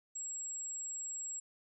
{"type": "tone", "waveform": "sine", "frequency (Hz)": 7640, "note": "A#8", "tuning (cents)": 42, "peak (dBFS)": -39, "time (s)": [0.15, 1.4], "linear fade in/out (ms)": 10, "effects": []}